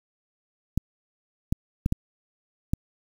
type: clicks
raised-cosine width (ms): 5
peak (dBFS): -10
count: 5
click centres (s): 0.776 / 1.525 / 1.861 / 1.924 / 2.735
effects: 7-bit